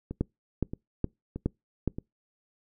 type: two click trains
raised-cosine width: 3 ms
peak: -22 / -13 dBFS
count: 4 / 5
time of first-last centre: 0.11-1.985 / 0.21-1.877 s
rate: 1.6 / 2.4 Hz
effects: noise-tail reverb RT60 0.2 s tail -26 dB re dry